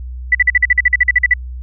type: tone bursts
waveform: sine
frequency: 1975.5 Hz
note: B6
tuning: in tune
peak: -6 dBFS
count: 14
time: 0.32-1.338 s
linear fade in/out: 5 ms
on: 30 ms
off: 46 ms
effects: added 62 Hz sine -24 dBFS peak until 1.62 s